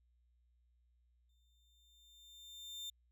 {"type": "tone with exponential growth", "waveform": "35% pulse", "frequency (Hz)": 3600, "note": "A7", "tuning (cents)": 39, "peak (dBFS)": -40, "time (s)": [1.29, 2.9], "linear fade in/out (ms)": 5, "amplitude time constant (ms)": 350, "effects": ["added 60 Hz sine -70 dBFS peak until 3.11 s"]}